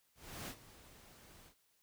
pink noise with ADSR envelope, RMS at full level -44 dBFS, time 0.15-1.55 s, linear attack 330 ms, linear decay 71 ms, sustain -16 dB, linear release 84 ms, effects white hiss -75 dBFS RMS until 1.82 s

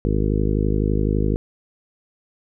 harmonic tone, 51.91 Hz, G#1, in tune, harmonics 1 / 2 / 3 / 4 / 5 / 6 / 7 / 8 / 9, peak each -21 / -24 / -26 / -27 / -28 / -29 / -29 / -30 / -31 dBFS, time 0.05-1.36 s, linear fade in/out 0 ms, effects none

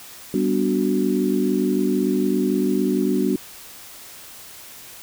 sine chord, G major seventh, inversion none, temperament equal, 196 / 246.9 / 293.7 / 370 Hz, G3 / B3 / D4 / F#4, 0 / 0 / 0 / 0 cents, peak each -23 dBFS, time 0.34-3.36 s, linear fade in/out 2 ms, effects white hiss -41 dBFS RMS until 5.02 s

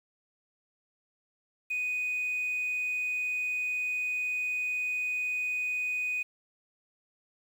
sine tone, 2489 Hz, D#7, in tune, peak -27 dBFS, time 1.7-6.23 s, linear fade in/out 10 ms, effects tanh soft clip ceiling -26 dBFS + 9-bit

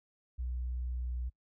sine tone with pitch glide, 61.74 to 61.31 Hz, B1 to B1, 0 to -12 cents, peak -32 dBFS, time 0.38-1.3 s, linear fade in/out 20 ms, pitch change -12 cents, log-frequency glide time 0.91-1.13 s, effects noise-tail reverb RT60 0.1 s tail -26 dB re dry + tanh soft clip ceiling -30 dBFS

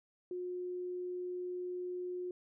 sine tone, 360 Hz, F#4, 47 cents flat, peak -37 dBFS, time 0.31-2.31 s, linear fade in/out 2 ms, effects none

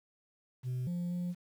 sine tone with pitch steps, 126.5 / 175 / 176.9 Hz, B2 / F3 / F3, +42 / +4 / +23 cents, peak -30 dBFS, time 0.63-1.35 s, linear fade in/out 50 ms, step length 240 ms, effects tanh soft clip ceiling -32 dBFS + 10-bit

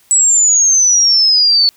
sine exponential sweep, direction down, 7902 to 4424 Hz, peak -7 dBFS, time 0.11-1.69 s, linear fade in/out 0 ms, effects white hiss -51 dBFS RMS until 1.76 s

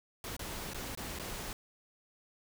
pink noise with dropouts, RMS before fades -41 dBFS, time 0.24-1.53 s, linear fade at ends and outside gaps 1 ms, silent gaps 0.366-0.393 / 0.735-0.745 / 0.951-0.974 / 1.188-1.196 s, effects none

